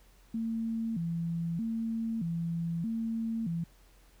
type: tone with vibrato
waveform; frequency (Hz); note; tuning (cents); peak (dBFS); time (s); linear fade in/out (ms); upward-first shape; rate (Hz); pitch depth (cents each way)
sine; 194.7; G3; -12; -30; 0.34-3.64; 5; square; 0.8; 260
effects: added 44 Hz sine -58 dBFS peak until 4.2 s + pink hiss -64 dBFS RMS until 4.2 s